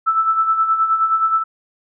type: tone with tremolo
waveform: sine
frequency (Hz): 1318.5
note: E6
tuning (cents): 0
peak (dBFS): -11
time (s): 0.06-1.44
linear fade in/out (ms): 20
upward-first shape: sine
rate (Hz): 9.5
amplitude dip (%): 60
effects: none